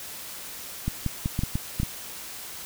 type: clicks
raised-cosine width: 5 ms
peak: -13 dBFS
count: 8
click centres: 0.88 / 1.063 / 1.259 / 1.391 / 1.435 / 1.555 / 1.8 / 1.832 s
effects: white hiss -39 dBFS RMS until 2.65 s